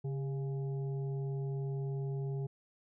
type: harmonic tone with a mistuned harmonic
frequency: 138.59 Hz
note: C#3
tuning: in tune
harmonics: 1 / 3 / 5 / 6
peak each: -34 / -43 / -56 / -59 dBFS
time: 0.04-2.47 s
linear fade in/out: 10 ms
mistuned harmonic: 3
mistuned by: -55 cents
effects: none